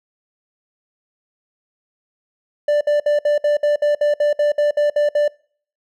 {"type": "tone bursts", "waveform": "triangle", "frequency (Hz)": 589, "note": "D5", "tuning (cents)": 5, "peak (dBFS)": -11, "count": 14, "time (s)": [2.68, 5.28], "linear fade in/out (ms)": 5, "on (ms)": 130, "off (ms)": 60, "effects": ["noise-tail reverb RT60 0.5 s tail -25 dB re dry"]}